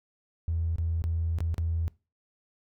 triangle tone with dropouts, 82.41 Hz, E2, in tune, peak -22 dBFS, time 0.48-1.88 s, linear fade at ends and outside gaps 0 ms, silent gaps 0.759-0.784 / 1.02-1.04 / 1.386-1.405 / 1.543-1.581 s, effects noise-tail reverb RT60 0.3 s tail -24 dB re dry + tanh soft clip ceiling -23 dBFS

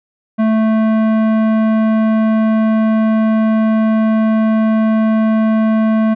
sine tone with tanh clipping, 220 Hz, A3, in tune, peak -12 dBFS, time 0.38-6.15 s, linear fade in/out 20 ms, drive 15 dB, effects none

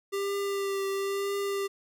square tone with vibrato, 395.6 Hz, G4, 16 cents sharp, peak -29 dBFS, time 0.12-1.68 s, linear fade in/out 20 ms, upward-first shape triangle, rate 1 Hz, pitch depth 22 cents each way, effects none

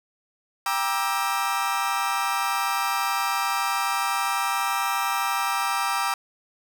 35% pulse chord, E half-diminished seventh, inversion first, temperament just, 791.1 / 949.3 / 1186.7 / 1318.5 Hz, G5 / Bb5 / D6 / E6, +16 / +31 / +18 / 0 cents, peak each -27 dBFS, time 0.66-6.14 s, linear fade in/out 2 ms, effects none

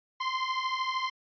sawtooth beating tone pair, 1033 / 1046 Hz, C6 / C6, -22 / -1 cents, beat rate 13 Hz, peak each -29 / -27 dBFS, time 0.2-1.1 s, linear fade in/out 10 ms, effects resampled to 11025 Hz

